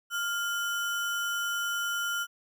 sine tone with sample-and-hold, 1400 Hz, F6, 4 cents sharp, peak -28 dBFS, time 0.1-2.27 s, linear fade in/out 50 ms, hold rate 4410 Hz, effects none

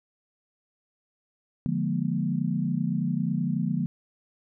sine chord, Bb dominant seventh, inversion first, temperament equal with one note detuned, 146.83 / 174.61 / 207.7 / 238 Hz, D3 / F3 / Ab3 / Bb3, 0 / 0 / 0 / +36 cents, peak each -30 / -28 / -31 / -30 dBFS, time 1.66-3.86 s, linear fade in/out 0 ms, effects none

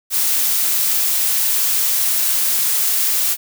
blue noise, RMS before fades -17 dBFS, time 0.1-3.37 s, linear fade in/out 50 ms, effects none

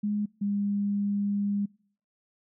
sine tone pair in turn, 207.7 / 202.5 Hz, G#3 / G#3, 0 / -43 cents, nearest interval unison, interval 43 cents, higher first, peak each -25 dBFS, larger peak neither, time 0.03-0.26 / 0.41-1.66 s, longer second, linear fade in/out 10 ms, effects noise-tail reverb RT60 0.6 s tail -26 dB re dry

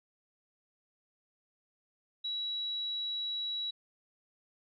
sine tone, 3900 Hz, B7, 23 cents flat, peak -33 dBFS, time 2.24-3.71 s, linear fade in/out 10 ms, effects none

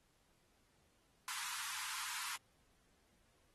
pink high-pass noise, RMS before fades -44 dBFS, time 1.28-2.36 s, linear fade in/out 0 ms, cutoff 890 Hz, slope 96 dB/octave, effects pink hiss -75 dBFS RMS until 3.54 s + AAC 32 kbps

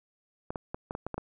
clicks, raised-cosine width 1 ms, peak -20 dBFS, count 8, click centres 0.505 / 0.558 / 0.745 / 0.909 / 0.951 / 1.066 / 1.143 / 1.18 s, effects none

